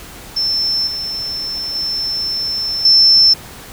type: tone with level steps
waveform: sine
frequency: 5330 Hz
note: E8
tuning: 18 cents sharp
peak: -14 / -20 / -17 / -6 dBFS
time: 0.36-3.34 s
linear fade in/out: 10 ms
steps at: 0.87 / 1.75 / 2.85 s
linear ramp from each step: 2 ms
effects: pink hiss -35 dBFS RMS until 3.72 s